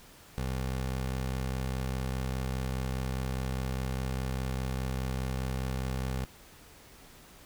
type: tone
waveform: 20% pulse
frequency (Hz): 64.9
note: C2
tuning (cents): -13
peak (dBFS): -26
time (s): 0.38-6.25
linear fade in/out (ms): 0
effects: pink hiss -54 dBFS RMS until 7.45 s